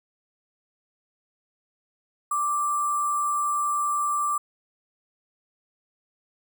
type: tone with sample-and-hold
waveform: sine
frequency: 1174.7 Hz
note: D6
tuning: in tune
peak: -22 dBFS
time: 2.31-4.38 s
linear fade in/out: 5 ms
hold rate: 8820 Hz
effects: none